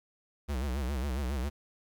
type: tone with vibrato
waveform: square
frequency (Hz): 66.9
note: C2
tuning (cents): +39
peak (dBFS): -31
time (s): 0.48-1.5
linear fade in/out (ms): 20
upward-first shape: sine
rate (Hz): 7.3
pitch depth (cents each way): 160
effects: 11-bit